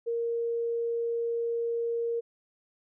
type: tone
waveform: sine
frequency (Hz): 466.2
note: A#4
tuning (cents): 0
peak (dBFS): -27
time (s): 0.06-2.21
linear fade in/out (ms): 20
effects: none